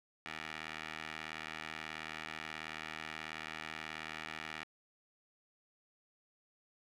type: tone with band-pass filter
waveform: 15% pulse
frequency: 78.5 Hz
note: D#2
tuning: 16 cents sharp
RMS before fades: -45 dBFS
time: 0.26-4.64 s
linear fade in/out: 0 ms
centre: 2200 Hz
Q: 1.6
effects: none